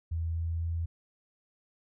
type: tone with pitch steps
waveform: sine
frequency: 82.41 / 82.94 / 83.46 Hz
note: E2 / E2 / E2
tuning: 0 / +11 / +22 cents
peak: -29 dBFS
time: 0.11-0.86 s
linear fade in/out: 10 ms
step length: 250 ms
effects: none